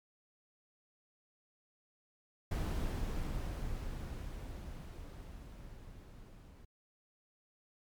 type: noise with level ramp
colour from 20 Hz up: brown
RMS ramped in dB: -34 to -55 dBFS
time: 2.51-6.65 s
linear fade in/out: 5 ms
effects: MP3 96 kbps